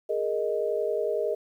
sine chord, Ab suspended second, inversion none, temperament equal, 415.3 / 466.2 / 622.3 Hz, Ab4 / Bb4 / Eb5, 0 / 0 / 0 cents, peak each -29 dBFS, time 0.09-1.35 s, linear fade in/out 10 ms, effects 10-bit

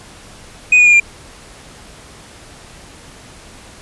triangle tone with pitch steps, 2489 / 2456 / 2424 / 2392 Hz, D#7 / D#7 / D#7 / D7, 0 / -23 / -46 / +31 cents, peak -4 dBFS, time 0.72-1 s, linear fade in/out 5 ms, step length 70 ms, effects pink hiss -39 dBFS RMS until 3.81 s + resampled to 24000 Hz

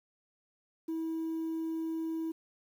sine tone, 324.2 Hz, E4, 29 cents flat, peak -30 dBFS, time 0.88-2.32 s, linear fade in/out 10 ms, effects tanh soft clip ceiling -31 dBFS + 10-bit

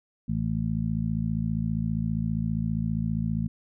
harmonic tone, 55 Hz, A1, in tune, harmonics 1 / 2 / 3 / 4, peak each -35 / -31 / -28 / -30 dBFS, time 0.28-3.48 s, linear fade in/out 10 ms, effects none

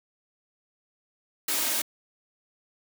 white noise with comb filter, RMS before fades -27 dBFS, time 1.48-1.82 s, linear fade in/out 5 ms, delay 3.2 ms, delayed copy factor +0.6, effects high-pass 200 Hz 12 dB/octave

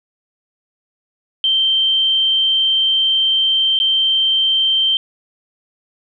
sine tone with dropouts, 3131 Hz, G7, 3 cents flat, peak -12 dBFS, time 1.44-4.97 s, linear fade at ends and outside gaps 1 ms, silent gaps 3.79-3.8 s, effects none

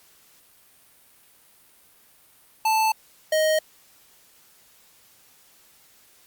square tone pair in turn, 880 / 624.8 Hz, A5 / D#5, 0 / +7 cents, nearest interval tritone, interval 593 cents, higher first, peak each -19 dBFS, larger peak neither, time 2.65-2.92 / 3.32-3.59 s, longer neither, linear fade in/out 5 ms, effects white hiss -56 dBFS RMS until 6.26 s + Opus 48 kbps

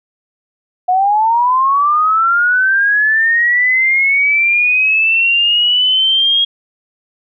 sine linear sweep, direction up, 718 to 3284 Hz, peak -9 dBFS, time 0.88-6.45 s, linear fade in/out 10 ms, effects none

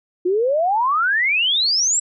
sine exponential sweep, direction up, 346.4 to 7902 Hz, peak -15 dBFS, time 0.25-2 s, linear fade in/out 10 ms, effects none

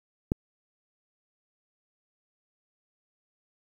click, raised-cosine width 3 ms, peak -11 dBFS, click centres 0.319 s, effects 8-bit

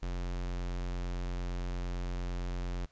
square tone, 44.41 Hz, F1, 30 cents sharp, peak -34 dBFS, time 0.02-2.86 s, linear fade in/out 10 ms, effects pink hiss -68 dBFS RMS until 2.91 s + resampled to 16000 Hz

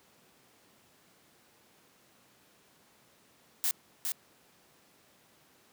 blue noise with echo, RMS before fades -29 dBFS, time 3.64-3.71 s, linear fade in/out 0 ms, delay 410 ms, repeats 1, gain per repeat -4 dB, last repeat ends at 4.12 s, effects pink hiss -63 dBFS RMS until 5.72 s + high-pass 150 Hz 12 dB/octave

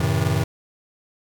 square chord, F# diminished seventh, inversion none, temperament just, 92.5 / 111 / 133.2 / 159.84 Hz, F#2 / A2 / C3 / Eb3, 0 / +16 / +31 / +47 cents, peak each -25 dBFS, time 0-0.44 s, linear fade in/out 5 ms, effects none

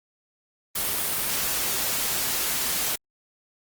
white noise, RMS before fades -26 dBFS, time 0.75-2.96 s, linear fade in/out 10 ms, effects Opus 32 kbps

